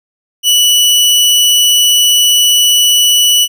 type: tone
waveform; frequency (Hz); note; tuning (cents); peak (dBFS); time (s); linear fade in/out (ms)
sawtooth; 2955; F#7; -3; -3; 0.43-3.48; 50
effects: none